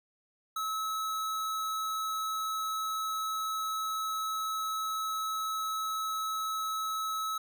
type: tone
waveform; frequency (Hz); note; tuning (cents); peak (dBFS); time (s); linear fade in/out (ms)
square; 1294; E6; -32; -32; 0.56-7.38; 5
effects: none